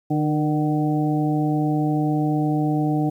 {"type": "harmonic tone with a mistuned harmonic", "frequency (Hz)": 151.2, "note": "D#3", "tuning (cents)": -49, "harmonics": [1, 2, 3, 4, 5], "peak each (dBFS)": [-22, -21, -33, -34, -28], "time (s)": [0.1, 3.1], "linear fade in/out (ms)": 10, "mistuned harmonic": 3, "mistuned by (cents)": 45, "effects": ["9-bit"]}